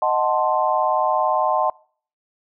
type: chord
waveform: sine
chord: D# diminished seventh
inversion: none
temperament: equal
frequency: 622.3 / 740 / 880 / 1046.5 Hz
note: D#5 / F#5 / A5 / C6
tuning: 0 / 0 / 0 / 0 cents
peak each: -22 dBFS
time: 0.02-1.7 s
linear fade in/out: 2 ms
effects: noise-tail reverb RT60 0.5 s tail -25 dB re dry